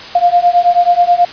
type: beating tone pair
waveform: sine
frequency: 698.5 / 707.8 Hz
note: F5 / F5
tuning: 0 / +23 cents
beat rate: 9.3 Hz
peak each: -10 dBFS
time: 0.15-1.25 s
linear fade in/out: 5 ms
effects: white hiss -29 dBFS RMS until 1.32 s + resampled to 11025 Hz